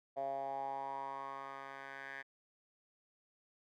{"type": "tone with band-pass filter sweep", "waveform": "10% pulse", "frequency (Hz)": 136.6, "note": "C#3", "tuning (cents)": -25, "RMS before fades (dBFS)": -43, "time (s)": [0.16, 2.23], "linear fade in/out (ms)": 20, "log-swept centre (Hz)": [660, 1700], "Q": 6.3, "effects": []}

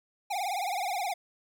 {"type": "tone with vibrato", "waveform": "square", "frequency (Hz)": 760, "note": "F#5", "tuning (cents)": 46, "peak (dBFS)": -30, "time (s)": [0.3, 1.14], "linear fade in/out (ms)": 10, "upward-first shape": "triangle", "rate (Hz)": 19, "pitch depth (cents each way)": 180, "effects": []}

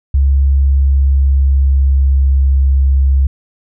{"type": "tone with pitch glide", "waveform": "sine", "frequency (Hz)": [68.6, 67.62], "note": ["C#2", "C#2"], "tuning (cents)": [-17, -42], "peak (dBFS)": -7, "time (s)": [0.14, 3.27], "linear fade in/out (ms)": 5, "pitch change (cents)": -25, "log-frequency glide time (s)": [0.49, 2.45], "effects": []}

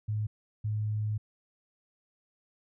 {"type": "tone bursts at uneven times", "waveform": "sine", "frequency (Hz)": 106.7, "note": "G#2", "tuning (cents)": 47, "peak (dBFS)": -28, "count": 2, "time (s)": [[0.08, 0.27], [0.64, 1.18]], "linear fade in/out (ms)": 10, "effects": []}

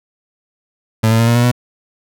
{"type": "tone with pitch steps", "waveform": "30% pulse", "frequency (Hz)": [110.9, 113.16, 115.48, 117.83, 120.24, 122.7], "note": ["A2", "A2", "A#2", "A#2", "B2", "B2"], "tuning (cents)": [14, 49, -16, 19, -46, -11], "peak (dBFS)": -7, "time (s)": [1.03, 1.516], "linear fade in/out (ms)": 10, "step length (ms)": 81, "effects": []}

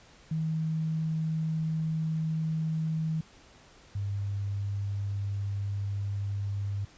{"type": "tone pair in turn", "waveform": "sine", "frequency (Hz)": [159, 100.16], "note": ["D#3", "G2"], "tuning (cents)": [38, 38], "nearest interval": "minor sixth", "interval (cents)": 800, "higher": "first", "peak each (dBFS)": [-27, -29], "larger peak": "first", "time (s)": [[0.31, 3.21], [3.95, 6.85]], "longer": "neither", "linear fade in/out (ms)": 5, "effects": ["pink hiss -56 dBFS RMS until 6.97 s", "resampled to 16000 Hz"]}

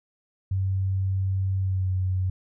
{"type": "tone with pitch glide", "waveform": "sine", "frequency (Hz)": [95.6, 93.04], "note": ["G2", "F#2"], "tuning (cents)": [-43, 10], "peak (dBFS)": -22, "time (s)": [0.51, 2.3], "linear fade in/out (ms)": 5, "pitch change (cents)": -47, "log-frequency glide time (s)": [1.58, 1.91], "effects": []}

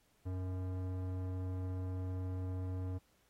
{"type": "tone with low-pass filter", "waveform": "square", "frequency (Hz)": 92.5, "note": "F#2", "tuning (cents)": 0, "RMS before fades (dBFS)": -39, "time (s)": [0.25, 2.99], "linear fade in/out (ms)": 20, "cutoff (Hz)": 670, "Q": 0.62, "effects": ["pink hiss -73 dBFS RMS until 3.29 s", "AAC 48 kbps"]}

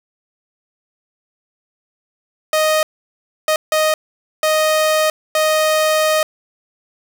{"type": "tone bursts at uneven times", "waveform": "sawtooth", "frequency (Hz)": 622.3, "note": "D#5", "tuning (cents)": 0, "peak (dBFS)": -9, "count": 5, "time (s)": [[2.53, 2.83], [3.48, 3.56], [3.72, 3.94], [4.43, 5.1], [5.35, 6.23]], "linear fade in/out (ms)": 2, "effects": []}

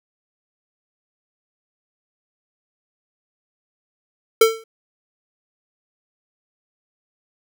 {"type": "tone with exponential decay", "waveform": "square", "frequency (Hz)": 448.2, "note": "A4", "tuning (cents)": 32, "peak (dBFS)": -7, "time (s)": [4.41, 4.64], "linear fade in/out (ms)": 5, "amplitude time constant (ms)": 50, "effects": []}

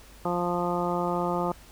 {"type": "harmonic tone", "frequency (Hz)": 175.5, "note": "F3", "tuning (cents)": 9, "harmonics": [1, 2, 3, 4, 5, 6, 7], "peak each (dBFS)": [-31, -31, -32, -33, -32, -37, -34], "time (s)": [0.25, 1.52], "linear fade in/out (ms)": 2, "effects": ["added 50 Hz sine -52 dBFS peak until 1.71 s", "pink hiss -52 dBFS RMS until 1.71 s"]}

